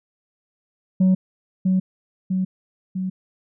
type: tone with echo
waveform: sine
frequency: 186.8 Hz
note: F#3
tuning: 17 cents sharp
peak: -10 dBFS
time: 1-1.15 s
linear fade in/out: 10 ms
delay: 650 ms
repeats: 3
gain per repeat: -4 dB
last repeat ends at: 3.1 s
effects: tanh soft clip ceiling -12 dBFS